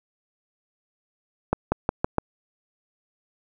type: accelerating click train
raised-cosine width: 1 ms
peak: -6 dBFS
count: 5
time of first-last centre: 1.53-2.183 s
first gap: 190 ms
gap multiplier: 0.9
effects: none